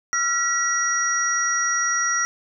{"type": "tone cluster", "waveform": "sine", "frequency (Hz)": [1371, 1930, 5740], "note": ["F6", "B6", "F8"], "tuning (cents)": [-32, -40, 47], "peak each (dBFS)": [-23, -25, -23], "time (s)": [0.13, 2.25], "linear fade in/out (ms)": 0, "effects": []}